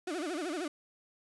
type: tone with vibrato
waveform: 35% pulse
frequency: 329.6 Hz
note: E4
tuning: in tune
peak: -32 dBFS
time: 0.07-0.68 s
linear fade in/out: 5 ms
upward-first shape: sine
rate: 13 Hz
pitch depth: 220 cents each way
effects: resampled to 24000 Hz + 10-bit